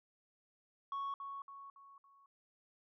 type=tone with echo; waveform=sine; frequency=1108.7 Hz; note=C#6; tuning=in tune; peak=-35 dBFS; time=0.92-1.14 s; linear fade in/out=2 ms; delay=280 ms; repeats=4; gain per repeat=-7 dB; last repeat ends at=2.26 s; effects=tanh soft clip ceiling -36 dBFS